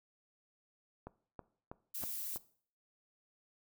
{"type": "click train", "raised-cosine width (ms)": 1, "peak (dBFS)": -31, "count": 5, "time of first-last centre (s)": [1.07, 2.36], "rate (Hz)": 3.1}
{"type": "noise", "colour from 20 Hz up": "violet", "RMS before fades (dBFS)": -41, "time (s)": [1.94, 2.38], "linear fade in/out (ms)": 10}
{"type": "noise with exponential growth", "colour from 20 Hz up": "pink", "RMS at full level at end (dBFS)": -43, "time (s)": [1.96, 2.04], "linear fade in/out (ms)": 5, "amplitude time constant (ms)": 16}
{"effects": ["noise-tail reverb RT60 0.5 s tail -19 dB re dry"]}